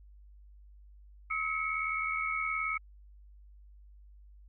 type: tone cluster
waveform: sine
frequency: 1283 / 2190 / 2269 Hz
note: E6 / C#7 / C#7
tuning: -47 / -22 / +40 cents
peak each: -34 / -34 / -37 dBFS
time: 1.3-2.78 s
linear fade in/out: 10 ms
effects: added 50 Hz sine -52 dBFS peak until 4.48 s